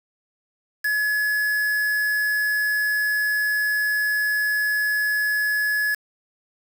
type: tone with quantisation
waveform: triangle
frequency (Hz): 1700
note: G#6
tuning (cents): +40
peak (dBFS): -18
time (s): 0.84-5.95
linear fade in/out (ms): 10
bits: 5
effects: none